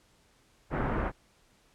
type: low-pass noise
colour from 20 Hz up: pink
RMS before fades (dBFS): -30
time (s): 0.7-1.12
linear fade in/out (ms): 50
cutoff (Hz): 1700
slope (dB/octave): 24
effects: pink hiss -65 dBFS RMS until 1.74 s + low-pass 10000 Hz 12 dB/octave